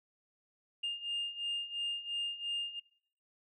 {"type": "beating tone pair", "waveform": "sine", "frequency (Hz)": [2816, 2818.9], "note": ["F7", "F7"], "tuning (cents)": [14, 15], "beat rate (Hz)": 2.9, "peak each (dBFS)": [-38, -35], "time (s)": [0.83, 2.8], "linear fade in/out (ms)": 10, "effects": ["noise-tail reverb RT60 0.6 s tail -22 dB re dry", "tanh soft clip ceiling -30 dBFS"]}